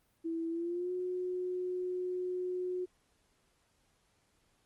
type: tone with pitch glide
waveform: sine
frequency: 329.6 to 363.6 Hz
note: E4 to F#4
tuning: 0 to -30 cents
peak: -33 dBFS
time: 0.24-2.86 s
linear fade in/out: 20 ms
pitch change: +170 cents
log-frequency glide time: 0.49-0.92 s
effects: pink hiss -73 dBFS RMS until 4.65 s + Opus 32 kbps